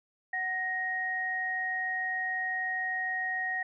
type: tone pair together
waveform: sine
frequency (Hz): 746 / 1873.3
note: F#5 / A#6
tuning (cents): +14 / +8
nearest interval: octave + major third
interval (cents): 1594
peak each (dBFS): -37 / -30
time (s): 0.33-3.63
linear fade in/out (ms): 5
effects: none